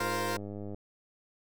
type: chord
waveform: 15% pulse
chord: F suspended fourth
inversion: none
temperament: equal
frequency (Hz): 349.2 / 466.2 / 523.3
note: F4 / Bb4 / C5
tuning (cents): 0 / 0 / 0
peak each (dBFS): -29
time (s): 0-0.37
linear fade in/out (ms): 5
type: click train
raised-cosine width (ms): 2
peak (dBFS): -28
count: 76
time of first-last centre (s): 0.01-0.745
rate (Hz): 102
effects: none